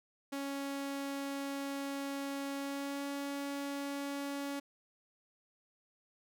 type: tone with pitch glide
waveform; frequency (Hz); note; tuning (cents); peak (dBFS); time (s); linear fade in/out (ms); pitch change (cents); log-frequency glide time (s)
sawtooth; 277.8 to 281.2; C#4 to C#4; +4 to +25; -33; 0.32-4.6; 10; +21; 2.57-3.06
effects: none